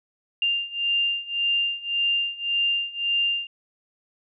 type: beating tone pair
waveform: sine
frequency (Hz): 2794 / 2795.8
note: F7 / F7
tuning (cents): 0 / +1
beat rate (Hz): 1.8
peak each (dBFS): -26 / -24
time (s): 0.42-3.47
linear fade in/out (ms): 2
effects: none